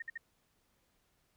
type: tone bursts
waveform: sine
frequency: 1847 Hz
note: A#6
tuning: 16 cents flat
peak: -38 dBFS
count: 3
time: 0-0.177 s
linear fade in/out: 5 ms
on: 23 ms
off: 54 ms
effects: pink hiss -75 dBFS RMS until 1.36 s